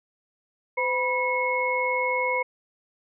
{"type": "tone cluster", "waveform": "sine", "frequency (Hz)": [509, 977, 2179], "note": ["C5", "B5", "C#7"], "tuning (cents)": [-48, -19, -30], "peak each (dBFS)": [-27, -27, -26], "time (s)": [0.77, 2.43], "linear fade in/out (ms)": 10, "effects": []}